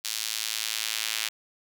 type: tone with high-pass filter sweep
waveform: square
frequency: 55 Hz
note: A1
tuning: in tune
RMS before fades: -31 dBFS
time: 0.04-1.29 s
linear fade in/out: 10 ms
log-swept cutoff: 4200 to 2800 Hz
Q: 1.1
effects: none